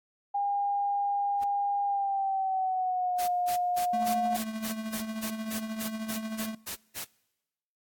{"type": "tone with pitch glide", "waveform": "sine", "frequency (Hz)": [807, 714.8], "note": ["G#5", "F5"], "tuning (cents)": [-50, 40], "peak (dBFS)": -26, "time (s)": [0.34, 4.37], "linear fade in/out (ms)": 10, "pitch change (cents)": -210, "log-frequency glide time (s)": [1.85, 3.26]}
{"type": "noise with exponential growth", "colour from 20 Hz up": "pink", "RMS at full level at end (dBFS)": -40, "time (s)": [1.37, 1.44], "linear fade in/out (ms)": 5, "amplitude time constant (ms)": 15}
{"type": "noise bursts", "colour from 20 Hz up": "white", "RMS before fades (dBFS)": -37, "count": 14, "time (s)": [3.18, 7.05], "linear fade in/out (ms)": 20, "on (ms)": 100, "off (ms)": 190}
{"type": "tone with tremolo", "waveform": "square", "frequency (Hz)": 220, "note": "A3", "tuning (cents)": 0, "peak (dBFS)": -32, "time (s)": [3.93, 6.55], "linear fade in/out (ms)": 5, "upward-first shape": "triangle", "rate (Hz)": 13, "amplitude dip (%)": 60}
{"effects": ["noise-tail reverb RT60 1.0 s tail -24 dB re dry", "AAC 64 kbps"]}